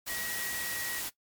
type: tone in noise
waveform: sine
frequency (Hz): 1910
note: A#6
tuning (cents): +42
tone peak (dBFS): -38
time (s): 0.08-1.01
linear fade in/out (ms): 20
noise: white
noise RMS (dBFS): -36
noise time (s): 0.06-1.1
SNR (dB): -5
effects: noise-tail reverb RT60 0.1 s tail -17 dB re dry + MP3 96 kbps